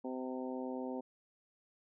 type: harmonic tone with a mistuned harmonic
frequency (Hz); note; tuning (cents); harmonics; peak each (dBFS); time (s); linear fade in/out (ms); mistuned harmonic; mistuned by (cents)
128.5; C3; -31; 2 / 3 / 4 / 5 / 6 / 7; -40 / -45 / -44 / -50 / -50 / -50; 0.04-1.01; 10; 7; +16
effects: none